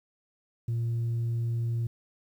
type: tone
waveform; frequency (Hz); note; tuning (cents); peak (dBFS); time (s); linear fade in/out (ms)
sine; 116.54; A#2; 0; -24; 0.68-1.87; 5
effects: tanh soft clip ceiling -25 dBFS + 10-bit